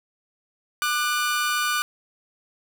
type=tone pair together; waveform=sawtooth; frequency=1197.8 / 1480 Hz; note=D6 / F#6; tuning=+34 / 0 cents; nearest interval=major third; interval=366 cents; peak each=-21 dBFS; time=0.82-1.82 s; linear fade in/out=0 ms; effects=none